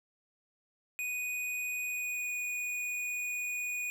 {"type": "tone with pitch glide", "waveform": "square", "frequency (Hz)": [2482, 2466], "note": ["D#7", "D#7"], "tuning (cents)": [-5, -16], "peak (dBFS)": -34, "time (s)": [0.99, 3.9], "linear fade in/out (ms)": 0, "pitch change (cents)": -11, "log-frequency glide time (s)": [1.83, 2.38], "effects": []}